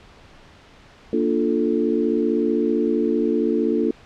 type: chord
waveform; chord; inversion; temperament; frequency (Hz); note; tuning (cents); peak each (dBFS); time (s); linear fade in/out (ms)
sine; Bb major seventh; none; equal; 233.1 / 293.7 / 349.2 / 440; Bb3 / D4 / F4 / A4; 0 / 0 / 0 / 0; -23; 1.13-3.91; 2
effects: pink hiss -48 dBFS RMS until 4.05 s + low-pass 4000 Hz 12 dB/octave